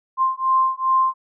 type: beating tone pair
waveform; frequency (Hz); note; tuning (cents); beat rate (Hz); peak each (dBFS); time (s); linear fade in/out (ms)
sine; 1048 / 1050.5; C6 / C6; +2 / +7; 2.5; -19; 0.17-1.14; 50
effects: none